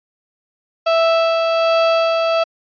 35% pulse tone with tremolo, 659 Hz, E5, 1 cent flat, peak -10 dBFS, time 0.86-2.44 s, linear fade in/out 10 ms, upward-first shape sine, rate 1.3 Hz, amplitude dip 30%, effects resampled to 11025 Hz

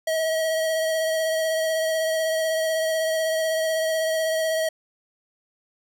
square tone with vibrato, 640 Hz, D#5, 49 cents sharp, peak -22 dBFS, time 0.07-4.69 s, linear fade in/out 5 ms, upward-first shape sine, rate 16 Hz, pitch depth 18 cents each way, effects none

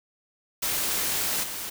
white noise with level steps, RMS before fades -27 / -34 dBFS, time 0.62-1.7 s, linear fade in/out 10 ms, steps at 1.43 s, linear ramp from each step 10 ms, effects none

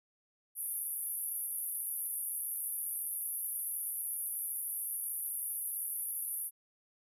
pink band-pass noise, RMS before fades -38 dBFS, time 0.55-6.51 s, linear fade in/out 50 ms, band 10000 to 13000 Hz, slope 96 dB/octave, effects none

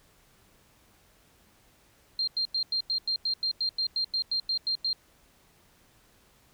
sine tone bursts, 4186 Hz, C8, in tune, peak -25 dBFS, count 16, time 2.19-4.93 s, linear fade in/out 2 ms, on 85 ms, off 92 ms, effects pink hiss -62 dBFS RMS until 6.53 s

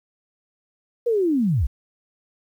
sine linear sweep, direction down, 489.8 to 48.24 Hz, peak -17 dBFS, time 1.06-1.67 s, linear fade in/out 10 ms, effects 9-bit

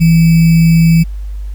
sine tone with sample-and-hold, 164.81 Hz, E3, in tune, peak -4 dBFS, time 0-1.04 s, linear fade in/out 20 ms, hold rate 2450 Hz, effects added 50 Hz sine -19 dBFS peak until 1.54 s + pink hiss -49 dBFS RMS until 1.54 s

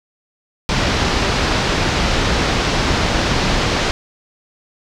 pink low-pass noise, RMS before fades -17 dBFS, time 0.69-3.91 s, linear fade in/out 0 ms, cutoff 5600 Hz, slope 24 dB/octave, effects none

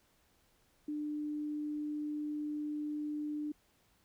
sine tone, 298.7 Hz, D4, 29 cents sharp, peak -35 dBFS, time 0.88-3.52 s, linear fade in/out 5 ms, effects pink hiss -71 dBFS RMS until 4.04 s

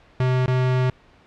square tone with dropouts, 127.9 Hz, C3, 39 cents flat, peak -18 dBFS, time 0.2-0.9 s, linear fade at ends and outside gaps 2 ms, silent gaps 0.46-0.479 s, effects pink hiss -53 dBFS RMS until 1.26 s + low-pass 3000 Hz 12 dB/octave

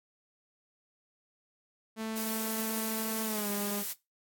sawtooth tone with pitch glide, 221.1 to 203.9 Hz, A3 to G#3, +9 to -32 cents, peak -30 dBFS, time 1.96-3.84 s, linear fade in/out 50 ms, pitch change -141 cents, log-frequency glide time 3.25-3.49 s
blue noise, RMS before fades -36 dBFS, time 2.15-3.94 s, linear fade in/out 20 ms
effects noise-tail reverb RT60 0.2 s tail -18 dB re dry + AAC 64 kbps

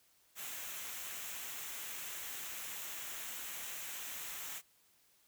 white noise with comb filter, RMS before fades -44 dBFS, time 0.35-4.62 s, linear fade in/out 50 ms, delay 0.21 ms, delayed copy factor -0.5, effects white hiss -70 dBFS RMS until 5.27 s

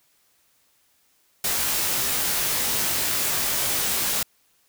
white noise with comb filter, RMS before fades -24 dBFS, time 1.44-4.23 s, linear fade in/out 5 ms, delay 19 ms, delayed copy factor -0.75, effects white hiss -64 dBFS RMS until 4.68 s

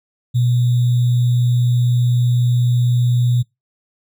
sine tone with sample-and-hold, 122 Hz, B2, 21 cents flat, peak -12 dBFS, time 0.34-3.43 s, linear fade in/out 20 ms, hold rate 3675 Hz, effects noise-tail reverb RT60 0.2 s tail -25 dB re dry

